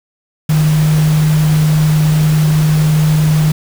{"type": "tone in noise", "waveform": "sine", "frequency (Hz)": 154.2, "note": "D#3", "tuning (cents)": -15, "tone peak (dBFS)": -8, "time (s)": [0.49, 3.52], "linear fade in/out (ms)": 5, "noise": "pink", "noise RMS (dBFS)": -24, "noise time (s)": [0.49, 3.52], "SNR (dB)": 13, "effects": []}